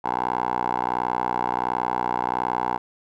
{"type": "tone with band-pass filter", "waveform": "10% pulse", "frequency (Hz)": 61.4, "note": "B1", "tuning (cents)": -9, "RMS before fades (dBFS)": -25, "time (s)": [0.04, 2.78], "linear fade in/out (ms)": 10, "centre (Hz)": 870, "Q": 3.7, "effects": []}